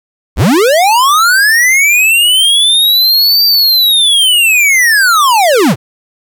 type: linear two-way sweep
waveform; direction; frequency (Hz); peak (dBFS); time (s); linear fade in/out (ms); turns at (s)
square; up then down; 32.24 to 4699 to 90.8; -6; 0.36-5.76; 50; 3.45
effects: 8-bit